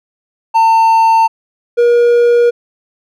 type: tone pair in turn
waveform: triangle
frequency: 900 / 476.8 Hz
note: A5 / A#4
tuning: +39 / +39 cents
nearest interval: major seventh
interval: 1100 cents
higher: first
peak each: -4 dBFS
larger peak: neither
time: 0.54-1.28 / 1.77-2.51 s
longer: neither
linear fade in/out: 20 ms
effects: none